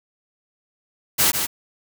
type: noise with echo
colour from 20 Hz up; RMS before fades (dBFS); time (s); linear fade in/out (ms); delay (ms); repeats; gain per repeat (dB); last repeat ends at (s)
white; -17; 1.18-1.32; 20; 150; 1; -6; 1.47
effects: none